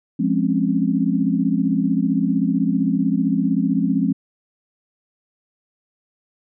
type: chord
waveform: sine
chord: Db major seventh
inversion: first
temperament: equal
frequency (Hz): 174.61 / 207.7 / 261.6 / 277.2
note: F3 / Ab3 / C4 / Db4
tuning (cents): 0 / 0 / 0 / 0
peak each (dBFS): -22 / -21 / -21 / -23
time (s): 0.19-4.13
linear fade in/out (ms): 10
effects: none